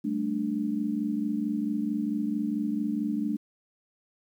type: chord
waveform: sine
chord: G suspended second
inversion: none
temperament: just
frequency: 196 / 220.5 / 294 Hz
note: G3 / A3 / D4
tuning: 0 / +4 / +2 cents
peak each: -34 / -29 / -30 dBFS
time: 0.04-3.37 s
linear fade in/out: 10 ms
effects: 10-bit